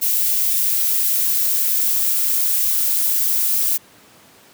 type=noise with high-pass filter sweep; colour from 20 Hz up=violet; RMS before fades=-18 dBFS; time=0.01-3.78 s; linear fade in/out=20 ms; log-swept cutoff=2200 to 560 Hz; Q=1.1; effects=pink hiss -48 dBFS RMS until 4.53 s + high-pass 150 Hz 12 dB/octave